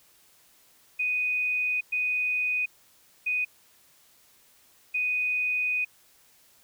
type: tone bursts at uneven times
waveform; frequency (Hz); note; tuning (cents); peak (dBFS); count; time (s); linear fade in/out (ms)
sine; 2489; D#7; 0; -24; 4; 0.99-1.81 / 1.92-2.66 / 3.26-3.45 / 4.94-5.85; 10
effects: white hiss -60 dBFS RMS until 6.63 s